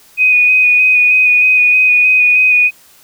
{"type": "tone with vibrato", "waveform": "sine", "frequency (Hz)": 2489, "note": "D#7", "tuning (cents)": 0, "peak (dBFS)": -6, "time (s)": [0.17, 2.71], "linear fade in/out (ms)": 50, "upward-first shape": "square", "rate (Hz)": 3.2, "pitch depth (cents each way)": 14, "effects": ["white hiss -45 dBFS RMS until 3.03 s"]}